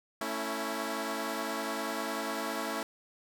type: chord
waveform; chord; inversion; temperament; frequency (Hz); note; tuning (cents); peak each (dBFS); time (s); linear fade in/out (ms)
10% pulse; A major; none; equal with one note detuned; 223.1 / 277.2 / 329.6; A3 / C#4 / E4; +24 / 0 / 0; -29; 0.21-2.83; 2
effects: none